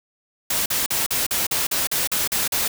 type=noise bursts; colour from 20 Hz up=white; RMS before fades=-22 dBFS; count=11; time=0.5-2.68 s; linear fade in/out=5 ms; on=160 ms; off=42 ms; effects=none